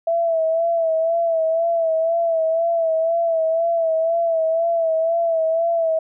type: tone with vibrato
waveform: sine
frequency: 659.3 Hz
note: E5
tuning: in tune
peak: -16 dBFS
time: 0.07-5.99 s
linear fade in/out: 5 ms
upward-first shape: sine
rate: 2 Hz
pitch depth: 46 cents each way
effects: none